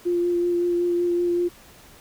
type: tone with vibrato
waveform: sine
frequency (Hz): 349.2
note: F4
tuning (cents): 0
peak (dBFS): -19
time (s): 0.05-1.49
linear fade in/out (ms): 20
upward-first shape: sine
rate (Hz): 5.3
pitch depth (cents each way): 13
effects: pink hiss -49 dBFS RMS until 2 s